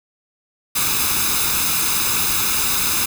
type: noise with comb filter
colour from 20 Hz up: white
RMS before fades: -19 dBFS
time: 0.75-3.06 s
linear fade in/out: 10 ms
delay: 0.79 ms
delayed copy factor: +0.65
effects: none